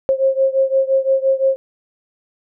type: beating tone pair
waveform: sine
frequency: 533 / 538.8 Hz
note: C5 / C#5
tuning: +32 / -49 cents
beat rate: 5.8 Hz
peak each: -15 / -17 dBFS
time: 0.09-1.56 s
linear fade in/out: 0 ms
effects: none